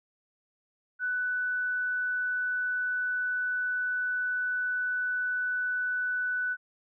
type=tone; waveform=sine; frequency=1491 Hz; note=F#6; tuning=13 cents sharp; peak=-27 dBFS; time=0.99-6.57 s; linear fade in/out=50 ms; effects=none